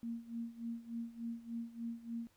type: tone with tremolo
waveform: sine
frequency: 232.1 Hz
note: A#3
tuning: 7 cents flat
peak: -37 dBFS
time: 0.03-2.27 s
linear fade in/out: 0 ms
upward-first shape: sine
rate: 3.4 Hz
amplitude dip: 85%
effects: pink hiss -72 dBFS RMS until 2.36 s